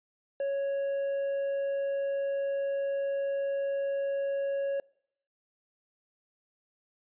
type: tone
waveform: triangle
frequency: 554.4 Hz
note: C#5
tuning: in tune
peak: -26 dBFS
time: 0.4-4.8 s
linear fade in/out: 2 ms
effects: noise-tail reverb RT60 0.7 s tail -25 dB re dry + resampled to 8000 Hz